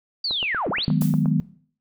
sine linear two-way sweep, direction down then up, 4699 to 136.3 to 4699 Hz, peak -22 dBFS, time 0.24-0.85 s, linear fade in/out 5 ms, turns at 0.7 s
click train, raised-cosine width 1 ms, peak -19 dBFS, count 9, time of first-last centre 0.31-1.258 s, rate 8.44 Hz
sine chord, G# minor seventh, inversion second, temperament equal, 155.56 / 185 / 207.7 / 246.9 Hz, D#3 / F#3 / G#3 / B3, 0 / 0 / 0 / 0 cents, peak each -20 / -23 / -24 / -25 dBFS, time 0.88-1.4 s, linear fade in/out 0 ms
blue noise with exponential decay, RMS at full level -31 dBFS, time 1.01-1.31 s, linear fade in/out 2 ms, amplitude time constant 65 ms
effects noise-tail reverb RT60 0.5 s tail -18 dB re dry

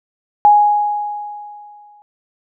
sine tone with exponential decay, 830.6 Hz, G#5, in tune, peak -4 dBFS, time 0.45-2.02 s, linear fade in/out 0 ms, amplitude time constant 340 ms, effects none

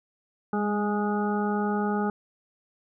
harmonic tone with a mistuned harmonic, 207.7 Hz, G#3, in tune, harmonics 1 / 2 / 3 / 4 / 6 / 7, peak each -26 / -30 / -41 / -31 / -35 / -38 dBFS, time 0.53-2.1 s, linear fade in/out 2 ms, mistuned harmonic 1, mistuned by -18 cents, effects none

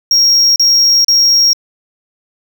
triangle tone bursts, 5588 Hz, F8, in tune, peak -5 dBFS, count 3, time 0.11-1.532 s, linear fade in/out 2 ms, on 450 ms, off 36 ms, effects 7-bit

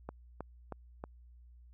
click train, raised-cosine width 1 ms, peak -26 dBFS, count 4, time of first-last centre 0.09-1.039 s, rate 3.16 Hz, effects added 60 Hz sine -54 dBFS peak until 1.73 s

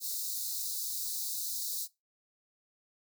white high-pass noise, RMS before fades -36 dBFS, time 0-1.88 s, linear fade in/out 50 ms, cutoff 3800 Hz, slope 96 dB/octave, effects noise-tail reverb RT60 0.2 s tail -19 dB re dry

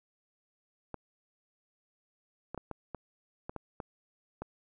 clicks, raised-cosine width 1 ms, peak -24 dBFS, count 9, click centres 0.943 / 2.546 / 2.577 / 2.713 / 2.947 / 3.495 / 3.563 / 3.802 / 4.42 s, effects none

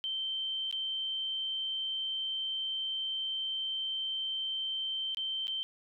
sine tone with dropouts, 3115 Hz, G7, 12 cents flat, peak -32 dBFS, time 0.04-5.63 s, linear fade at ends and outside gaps 0 ms, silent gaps 0.712-0.726 / 5.147-5.171 / 5.471-5.48 s, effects none

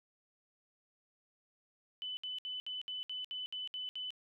sine tone bursts, 3006 Hz, F#7, 27 cents sharp, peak -38 dBFS, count 10, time 2.02-4.105 s, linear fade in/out 0 ms, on 150 ms, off 65 ms, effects none

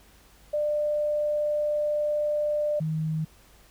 sine tone pair in turn, 596 / 157.42 Hz, D5 / D#3, +25 / +21 cents, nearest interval octave + major seventh, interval 2304 cents, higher first, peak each -23 / -25 dBFS, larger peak first, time 0.53-2.8 / 2.8-3.25 s, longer first, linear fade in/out 10 ms, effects added 50 Hz sine -57 dBFS peak until 3.7 s + pink hiss -57 dBFS RMS until 3.7 s

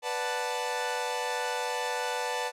sawtooth chord, B minor seventh, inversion none, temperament equal, 493.9 / 587.3 / 740 / 880 Hz, B4 / D5 / F#5 / A5, 0 / 0 / 0 / 0 cents, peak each -30 / -35 / -34 / -29 dBFS, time 0.02-2.52 s, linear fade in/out 50 ms, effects low-pass 10000 Hz 12 dB/octave

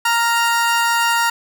30% pulse tone pair together, 932.3 / 1396.9 Hz, A#5 / F6, 0 / 0 cents, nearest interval perfect fifth, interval 700 cents, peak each -14 / -16 dBFS, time 0.05-1.3 s, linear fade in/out 5 ms, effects none

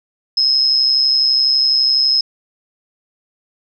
sine tone with amplitude modulation, 5150 Hz, E8, 41 cents flat, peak -8 dBFS, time 0.37-2.21 s, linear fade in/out 5 ms, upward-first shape sine, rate 132 Hz, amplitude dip 65%, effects none

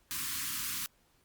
white band-stop noise, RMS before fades -36 dBFS, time 0.11-0.86 s, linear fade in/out 0 ms, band 330 to 1000 Hz, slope 96 dB/octave, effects pink hiss -69 dBFS RMS until 1.24 s + Opus 48 kbps

